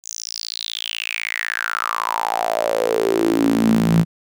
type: tone with high-pass filter sweep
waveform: sawtooth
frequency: 56.1 Hz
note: A1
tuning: 34 cents sharp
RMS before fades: -20 dBFS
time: 0.03-4.05 s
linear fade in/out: 50 ms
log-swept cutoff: 6800 to 160 Hz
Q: 7.4
effects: none